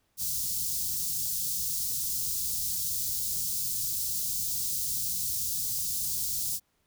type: band-stop noise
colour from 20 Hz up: white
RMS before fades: -31 dBFS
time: 0.17-6.6 s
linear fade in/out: 50 ms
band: 170 to 4700 Hz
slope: 24 dB/octave
effects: pink hiss -73 dBFS RMS until 6.86 s